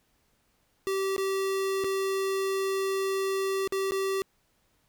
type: tone with dropouts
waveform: square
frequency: 387 Hz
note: G4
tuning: 22 cents flat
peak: -27 dBFS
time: 0.87-4.22 s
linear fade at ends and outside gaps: 0 ms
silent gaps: 1.164-1.18 / 1.839-1.844 / 3.675-3.723 / 3.91-3.92 s
effects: pink hiss -70 dBFS RMS until 4.88 s